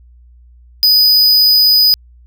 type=tone; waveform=square; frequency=4978 Hz; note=D#8; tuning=in tune; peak=-7 dBFS; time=0.83-1.94 s; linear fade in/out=0 ms; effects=added 60 Hz sine -40 dBFS peak until 2.26 s